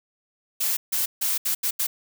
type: noise bursts at uneven times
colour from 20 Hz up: blue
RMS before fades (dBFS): -24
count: 6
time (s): 0.6-0.77 / 0.92-1.06 / 1.21-1.38 / 1.45-1.55 / 1.63-1.71 / 1.79-1.87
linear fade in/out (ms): 10
effects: none